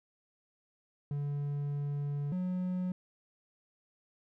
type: tone pair in turn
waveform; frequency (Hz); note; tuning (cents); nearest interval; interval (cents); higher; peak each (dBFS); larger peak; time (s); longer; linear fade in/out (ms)
triangle; 143.8 / 182.33; D3 / F#3; -36 / -25; major third; 411; second; -30 / -29; second; 1.11-2.32 / 2.32-2.92; first; 2
effects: none